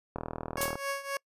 click train, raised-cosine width 1 ms, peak -20 dBFS, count 25, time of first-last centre 0.16-0.756 s, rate 40.3 Hz
15% pulse tone with tremolo, 554.4 Hz, C#5, in tune, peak -23 dBFS, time 0.57-1.17 s, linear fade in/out 2 ms, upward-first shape triangle, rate 3.8 Hz, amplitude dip 85%
blue noise with exponential decay, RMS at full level -26 dBFS, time 0.61-0.79 s, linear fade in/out 5 ms, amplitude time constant 38 ms
effects noise-tail reverb RT60 0.1 s tail -26 dB re dry + resampled to 32000 Hz

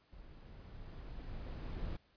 brown noise with level ramp, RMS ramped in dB -55 to -40 dBFS, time 0.12-1.97 s, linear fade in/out 10 ms, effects pink hiss -71 dBFS RMS until 2.16 s + resampled to 11025 Hz

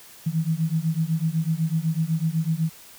sine beating tone pair, 157.3 / 165.3 Hz, D#3 / E3, +19 / +5 cents, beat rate 8 Hz, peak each -24 dBFS, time 0.26-2.7 s, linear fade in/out 10 ms, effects white hiss -47 dBFS RMS until 2.98 s

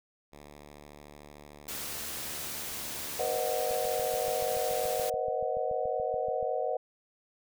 5% pulse tone, 73.42 Hz, D2, in tune, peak -37 dBFS, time 0.32-3.37 s, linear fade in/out 10 ms
white noise, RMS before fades -38 dBFS, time 1.68-5.1 s, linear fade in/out 5 ms
sine chord, C half-diminished seventh, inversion third, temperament equal with one note detuned, 477.9 / 523.3 / 622.3 / 740 Hz, Bb4 / C5 / Eb5 / Gb5, +43 / 0 / 0 / 0 cents, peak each -34 dBFS, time 3.19-6.77 s, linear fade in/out 5 ms
click train, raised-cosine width 5 ms, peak -36 dBFS, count 20, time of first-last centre 3.71-6.428 s, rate 6.99 Hz
effects none

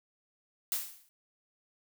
blue noise with exponential decay, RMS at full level -29 dBFS, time 0.72-1.09 s, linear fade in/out 0 ms, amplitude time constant 79 ms, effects none

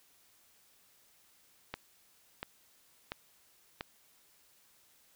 click train, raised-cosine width 0.3 ms, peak -21 dBFS, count 4, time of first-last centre 1.74-3.809 s, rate 1.45 Hz, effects white hiss -66 dBFS RMS until 5.15 s

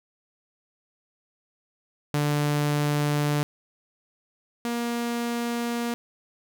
sawtooth tone pair in turn, 147.1 / 236.6 Hz, D3 / A#3, +3 / +26 cents, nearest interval minor sixth, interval 823 cents, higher second, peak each -18 / -22 dBFS, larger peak first, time 2.14-3.43 / 4.65-5.94 s, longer neither, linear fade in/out 0 ms, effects none

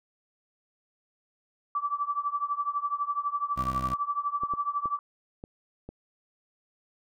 sine tone with tremolo, 1159 Hz, D6, 23 cents flat, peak -23 dBFS, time 1.75-4.99 s, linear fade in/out 2 ms, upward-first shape triangle, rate 12 Hz, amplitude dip 95%
15% pulse tone, 64.4 Hz, C2, 27 cents flat, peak -27 dBFS, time 3.56-3.95 s, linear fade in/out 20 ms
clicks, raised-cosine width 2 ms, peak -27 dBFS, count 5, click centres 4.435 / 4.537 / 4.857 / 5.439 / 5.89 s
effects none

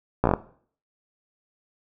slowing click train, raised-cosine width 1 ms, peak -5 dBFS, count 6, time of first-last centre 0.24-0.337 s, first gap 15 ms, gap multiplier 1.13, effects noise-tail reverb RT60 0.5 s tail -17 dB re dry

